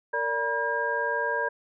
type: tone cluster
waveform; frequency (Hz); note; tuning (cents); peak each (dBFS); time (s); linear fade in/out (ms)
sine; 460.9 / 580 / 962 / 1613; A#4 / D5 / B5 / G6; -20 / -22 / -46 / +49; -32 / -32 / -30 / -28; 0.13-1.49; 10
effects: none